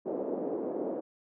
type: band-pass noise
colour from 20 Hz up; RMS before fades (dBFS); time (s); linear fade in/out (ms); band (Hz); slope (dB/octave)
white; -34; 0.05-1.01; 20; 260 to 520; 24
effects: none